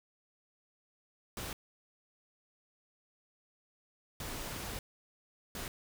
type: noise bursts at uneven times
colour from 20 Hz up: pink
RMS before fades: -41 dBFS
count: 3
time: 1.37-1.53 / 4.2-4.79 / 5.55-5.68 s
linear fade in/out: 2 ms
effects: none

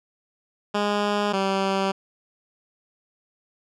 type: tone pair in turn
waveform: 10% pulse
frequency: 206 / 193.87 Hz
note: G#3 / G3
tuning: -14 / -19 cents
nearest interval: minor second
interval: 105 cents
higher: first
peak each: -13 / -13 dBFS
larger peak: neither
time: 0.74-1.33 / 1.33-1.92 s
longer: neither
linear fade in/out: 10 ms
effects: low-pass 5000 Hz 12 dB/octave

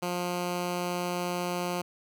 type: tone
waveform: 10% pulse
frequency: 177.2 Hz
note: F3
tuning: 25 cents sharp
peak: -21 dBFS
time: 0.02-1.82 s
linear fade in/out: 10 ms
effects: none

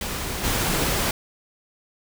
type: noise with level steps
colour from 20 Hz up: pink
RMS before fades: -29 / -23 dBFS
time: 0.01-1.11 s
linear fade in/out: 2 ms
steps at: 0.43 s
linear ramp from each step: 20 ms
effects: none

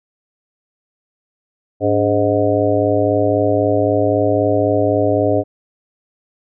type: harmonic tone with a mistuned harmonic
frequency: 103.83 Hz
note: G#2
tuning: in tune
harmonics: 1 / 3 / 4 / 5 / 6 / 7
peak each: -21 / -19 / -19 / -19 / -18 / -24 dBFS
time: 1.8-5.44 s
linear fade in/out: 50 ms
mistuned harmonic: 3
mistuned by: -120 cents
effects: none

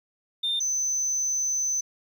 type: tone pair in turn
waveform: sine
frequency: 3612 / 6110 Hz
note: A7 / G8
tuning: +45 / -45 cents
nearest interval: major sixth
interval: 910 cents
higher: second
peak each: -22 / -22 dBFS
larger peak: neither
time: 0.43-0.6 / 0.6-1.81 s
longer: second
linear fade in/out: 10 ms
effects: tanh soft clip ceiling -21 dBFS + 10-bit

